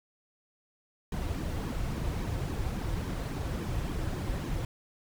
brown noise with flanger, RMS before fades -33 dBFS, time 1.12-4.65 s, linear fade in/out 2 ms, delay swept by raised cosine 1.4 to 5 ms, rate 3.6 Hz, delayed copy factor -0.65, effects none

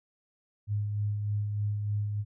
sine tone with tremolo, 103.83 Hz, G#2, in tune, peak -26 dBFS, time 0.67-2.25 s, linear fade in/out 50 ms, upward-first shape sine, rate 3.3 Hz, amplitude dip 35%, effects none

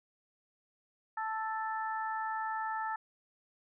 harmonic tone, 440 Hz, A4, in tune, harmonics 2 / 3 / 4, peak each -35 / -39 / -41 dBFS, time 1.17-2.96 s, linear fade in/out 5 ms, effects none

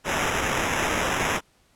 white noise with sample-and-hold, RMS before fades -25 dBFS, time 0.04-1.41 s, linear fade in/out 50 ms, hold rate 4410 Hz, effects pink hiss -62 dBFS RMS until 1.75 s + low-pass 11000 Hz 12 dB/octave

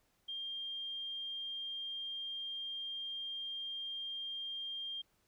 sine tone, 3200 Hz, G7, 35 cents sharp, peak -39 dBFS, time 0.28-5.02 s, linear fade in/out 10 ms, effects pink hiss -75 dBFS RMS until 5.27 s

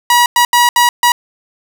sawtooth tone bursts at uneven times, 964 Hz, B5, 42 cents flat, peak -3 dBFS, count 5, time 0.1-0.26 / 0.36-0.45 / 0.53-0.69 / 0.76-0.89 / 1.03-1.12 s, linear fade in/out 2 ms, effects none

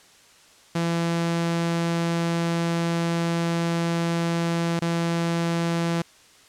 sawtooth tone with dropouts, 168.5 Hz, E3, 38 cents sharp, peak -18 dBFS, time 0.75-6.02 s, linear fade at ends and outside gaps 5 ms, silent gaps 4.794-4.818 s, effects white hiss -53 dBFS RMS until 6.48 s + low-pass 8000 Hz 12 dB/octave

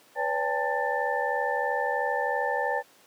sine tone cluster, 495.3 / 568 / 805 / 888 / 1774 Hz, B4 / C#5 / G5 / A5 / A6, +5 / +42 / +46 / +16 / +14 cents, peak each -31 dBFS, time 0.15-2.83 s, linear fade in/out 50 ms, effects pink hiss -57 dBFS RMS until 3.06 s + high-pass 300 Hz 12 dB/octave

